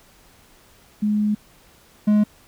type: tone pair in turn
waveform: sine / triangle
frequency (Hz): 210 / 210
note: G#3 / G#3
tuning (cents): +19 / +19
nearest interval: unison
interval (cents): 0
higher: neither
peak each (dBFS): -17 / -11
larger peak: second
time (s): 1.02-1.35 / 2.07-2.24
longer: first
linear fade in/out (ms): 10
effects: pink hiss -53 dBFS RMS until 2.47 s